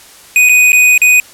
square tone with dropouts, 2489 Hz, D#7, in tune, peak -5 dBFS, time 0.36-1.2 s, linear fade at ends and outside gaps 1 ms, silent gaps 0.489-0.494 / 0.72-0.73 / 0.978-1.017 s, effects white hiss -38 dBFS RMS until 1.33 s + low-pass 12000 Hz 12 dB/octave

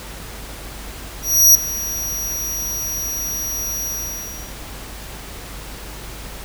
sawtooth tone with ADSR envelope, 5770 Hz, F#8, 44 cents flat, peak -3 dBFS, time 1.22-4.56 s, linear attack 330 ms, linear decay 3 ms, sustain -17 dB, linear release 700 ms, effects added 50 Hz sine -35 dBFS peak until 6.44 s + pink hiss -35 dBFS RMS until 6.44 s

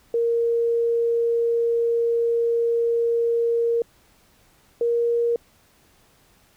sine tone pair in turn, 466.2 / 470.3 Hz, A#4 / A#4, 0 / +15 cents, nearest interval unison, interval 15 cents, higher second, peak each -18 dBFS, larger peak neither, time 0.14-3.82 / 4.81-5.36 s, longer first, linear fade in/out 2 ms, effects pink hiss -58 dBFS RMS until 6.56 s

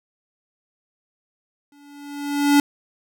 square tone with exponential growth, 287 Hz, D4, 40 cents flat, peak -11 dBFS, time 1.72-2.6 s, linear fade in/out 2 ms, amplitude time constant 190 ms, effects none

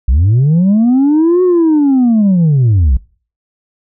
sine linear two-way sweep, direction up then down, 55 to 370 to 55 Hz, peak -4 dBFS, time 0.08-2.97 s, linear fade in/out 5 ms, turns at 1.43 s, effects noise-tail reverb RT60 0.4 s tail -22 dB re dry + tanh soft clip ceiling -5 dBFS

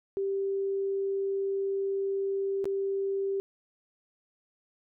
sine tone with dropouts, 392 Hz, G4, in tune, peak -27 dBFS, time 0.17-3.4 s, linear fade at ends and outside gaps 0 ms, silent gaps 2.643-2.655 s, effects none

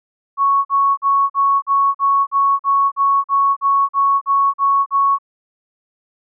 sine tone bursts, 1108.7 Hz, C#6, in tune, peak -11 dBFS, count 15, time 0.37-5.186 s, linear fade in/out 50 ms, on 280 ms, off 44 ms, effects none

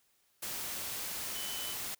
sine tone in noise, 3021 Hz, F#7, 35 cents sharp, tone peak -43 dBFS, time 1.35-1.74 s, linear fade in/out 10 ms, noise white, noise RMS -39 dBFS, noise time 0.42-1.95 s, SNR -7 dB, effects white hiss -72 dBFS RMS until 1.99 s

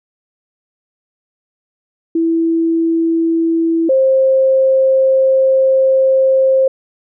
sine tone pair in turn, 329.6 / 529.8 Hz, E4 / C5, 0 / +22 cents, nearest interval minor sixth, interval 822 cents, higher second, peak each -11 / -8 dBFS, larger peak second, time 2.15-3.89 / 3.89-6.68 s, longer second, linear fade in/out 5 ms, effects none

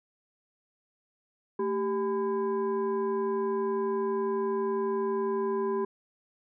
sine tone with frequency modulation, 392 Hz, G4, in tune, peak -26 dBFS, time 1.59-5.85 s, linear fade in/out 5 ms, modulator 614 Hz, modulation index 0.76, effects none

